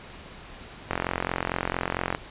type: click train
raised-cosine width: 0.5 ms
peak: -10 dBFS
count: 56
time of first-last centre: 0.91-2.149 s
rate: 44.4 Hz
effects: pink hiss -44 dBFS RMS until 2.3 s + resampled to 8000 Hz